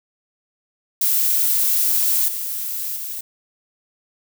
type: noise with level steps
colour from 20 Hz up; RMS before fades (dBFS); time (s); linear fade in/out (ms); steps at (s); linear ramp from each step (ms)
violet; -18 / -26 / -29; 1.01-3.21; 5; 2.28 / 2.96; 5
effects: none